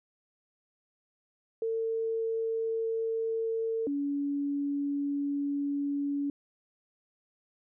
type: tone pair in turn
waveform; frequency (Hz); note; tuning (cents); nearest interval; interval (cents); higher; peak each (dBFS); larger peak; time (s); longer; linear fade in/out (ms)
sine; 450.8 / 284; A4 / C#4; +42 / +42; minor sixth; 800; first; -28 / -28; neither; 1.62-3.87 / 3.87-6.3; second; 2
effects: none